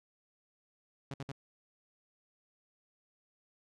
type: tone bursts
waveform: sawtooth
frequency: 137.9 Hz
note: C#3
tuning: 9 cents flat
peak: -35 dBFS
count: 3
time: 1.11-1.318 s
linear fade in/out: 2 ms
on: 30 ms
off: 59 ms
effects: low-pass 7000 Hz 12 dB/octave